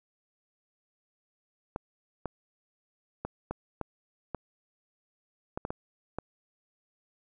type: clicks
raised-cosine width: 1 ms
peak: -19 dBFS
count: 10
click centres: 1.761 / 2.257 / 3.25 / 3.51 / 3.813 / 4.347 / 5.575 / 5.651 / 5.705 / 6.186 s
effects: none